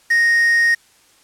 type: tone with quantisation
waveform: triangle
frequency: 1862 Hz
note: A#6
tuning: 2 cents flat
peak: -10 dBFS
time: 0.1-0.75 s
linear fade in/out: 10 ms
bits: 5
effects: white hiss -53 dBFS RMS until 1.23 s + low-pass 10000 Hz 12 dB/octave